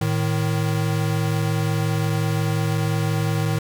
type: tone pair together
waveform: square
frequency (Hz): 109.85 / 155.56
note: A2 / D#3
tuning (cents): -2 / 0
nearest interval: tritone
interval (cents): 602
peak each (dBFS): -23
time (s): 0.01-3.59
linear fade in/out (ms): 5
effects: none